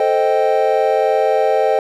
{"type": "chord", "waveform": "triangle", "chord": "A half-diminished seventh", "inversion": "none", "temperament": "equal", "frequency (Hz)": [440, 523.3, 622.3, 784], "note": ["A4", "C5", "Eb5", "G5"], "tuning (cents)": [0, 0, 0, 0], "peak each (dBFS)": -16, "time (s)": [0, 1.79], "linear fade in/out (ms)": 2, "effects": []}